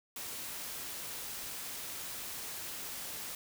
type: noise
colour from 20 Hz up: white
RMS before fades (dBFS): -42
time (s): 0.16-3.35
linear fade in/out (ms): 2
effects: none